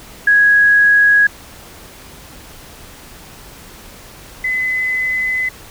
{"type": "tone pair in turn", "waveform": "sine", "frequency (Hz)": [1661.2, 2022], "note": ["G#6", "B6"], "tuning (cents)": [0, 40], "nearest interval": "minor third", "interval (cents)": 340, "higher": "second", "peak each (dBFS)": [-7, -15], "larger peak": "first", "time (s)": [[0.27, 1.27], [4.44, 5.49]], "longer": "second", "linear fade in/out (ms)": 5, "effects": ["pink hiss -38 dBFS RMS until 5.7 s"]}